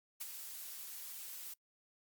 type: noise with ADSR envelope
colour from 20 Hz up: blue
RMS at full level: -40 dBFS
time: 0.2-1.54 s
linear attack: 15 ms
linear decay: 25 ms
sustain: -7 dB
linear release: 8 ms
effects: noise-tail reverb RT60 0.1 s tail -24 dB re dry + Opus 48 kbps